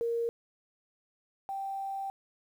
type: tone pair in turn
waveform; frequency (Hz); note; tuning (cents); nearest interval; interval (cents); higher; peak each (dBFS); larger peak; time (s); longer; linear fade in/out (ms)
sine; 466.2 / 782; A#4 / G5; 0 / -4; major sixth; 896; second; -28 / -33; first; 0.01-0.29 / 1.49-2.1; second; 0
effects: 10-bit